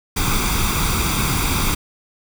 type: noise with comb filter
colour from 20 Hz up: pink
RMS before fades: -19 dBFS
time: 0.16-1.75 s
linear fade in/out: 10 ms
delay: 0.84 ms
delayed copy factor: +0.7
effects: none